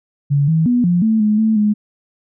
sine tone with pitch steps, 142.3 / 160.9 / 244.2 / 175.6 / 220.8 / 211.9 / 220 / 209.9 Hz, C#3 / E3 / B3 / F3 / A3 / G#3 / A3 / G#3, +46 / -42 / -19 / +10 / +6 / +35 / 0 / +19 cents, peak -11 dBFS, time 0.3-1.74 s, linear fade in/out 20 ms, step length 180 ms, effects none

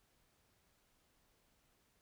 silence, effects pink hiss -75 dBFS RMS until 2.01 s

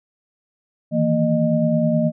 sine tone cluster, 154 / 163.5 / 230.8 / 613 Hz, D#3 / E3 / A#3 / D#5, -17 / -14 / -17 / -26 cents, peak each -28 / -20 / -19 / -21 dBFS, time 0.91-2.12 s, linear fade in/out 50 ms, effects none

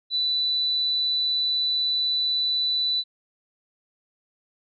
sine tone, 3978 Hz, B7, 12 cents sharp, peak -21 dBFS, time 0.1-3.04 s, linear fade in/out 50 ms, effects none

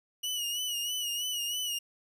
sawtooth tone with vibrato, 2915 Hz, F#7, 26 cents flat, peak -28 dBFS, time 0.23-1.79 s, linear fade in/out 10 ms, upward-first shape sine, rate 3.1 Hz, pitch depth 56 cents each way, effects none

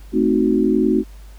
sine chord, A diminished seventh, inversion none, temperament equal, 220 / 261.6 / 311.1 / 370 Hz, A3 / C4 / Eb4 / Gb4, 0 / 0 / 0 / 0 cents, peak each -19 dBFS, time 0.12-1.04 s, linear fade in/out 50 ms, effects added 50 Hz sine -36 dBFS peak until 1.38 s + pink hiss -51 dBFS RMS until 1.38 s

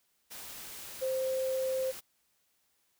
sine tone in noise, 523.3 Hz, C5, in tune, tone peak -29 dBFS, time 1.01-1.92 s, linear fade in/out 20 ms, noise white, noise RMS -45 dBFS, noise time 0.3-2.01 s, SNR +13 dB, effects white hiss -74 dBFS RMS until 2.99 s

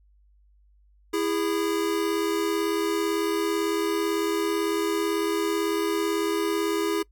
square tone pair together, 331.1 / 409.1 Hz, E4 / G#4, +8 / -26 cents, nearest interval major third, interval 366 cents, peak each -27 dBFS, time 1.13-7.03 s, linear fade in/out 10 ms, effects noise-tail reverb RT60 0.1 s tail -23 dB re dry + added 50 Hz sine -56 dBFS peak until 7.11 s

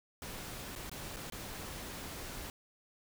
pink noise with dropouts, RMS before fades -44 dBFS, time 0.22-2.5 s, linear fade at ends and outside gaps 1 ms, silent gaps 0.753-0.76 / 0.896-0.915 / 1.162-1.168 / 1.3-1.322 s, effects none

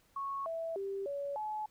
sine tone with pitch steps, 1103 / 658 / 392.9 / 565 / 855 Hz, C#6 / E5 / G4 / C#5 / A5, -9 / -3 / +4 / +33 / -50 cents, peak -35 dBFS, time 0.16-1.66 s, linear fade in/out 5 ms, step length 300 ms, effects pink hiss -69 dBFS RMS until 1.7 s

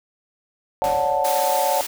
sine chord, D major seventh, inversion third, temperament just, 550.6 / 587.3 / 734.2 / 881 Hz, C#5 / D5 / F#5 / A5, -12 / 0 / -14 / +2 cents, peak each -24 / -25 / -23 / -22 dBFS, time 0.82-1.81 s, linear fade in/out 0 ms
pink noise with exponential decay, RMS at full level -30 dBFS, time 0.84-1.67 s, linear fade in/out 0 ms, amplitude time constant 180 ms
white high-pass noise, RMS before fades -28 dBFS, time 1.24-1.87 s, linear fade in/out 10 ms, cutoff 220 Hz, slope 96 dB/octave
effects none

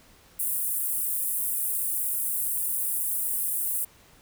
pink high-pass noise, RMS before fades -28 dBFS, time 0.39-3.85 s, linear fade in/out 10 ms, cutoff 9100 Hz, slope 48 dB/octave, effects pink hiss -56 dBFS RMS until 4.21 s

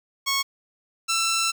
10% pulse tone pair in turn, 1100 / 1338.9 Hz, C#6 / E6, -14 / +27 cents, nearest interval minor third, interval 341 cents, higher second, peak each -13 dBFS, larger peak neither, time 0.26-0.43 / 1.08-1.52 s, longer second, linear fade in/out 20 ms, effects none

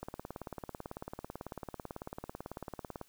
click train, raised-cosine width 1 ms, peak -26 dBFS, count 55, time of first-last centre 0.03-3.013 s, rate 18.1 Hz, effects white hiss -66 dBFS RMS until 3.08 s

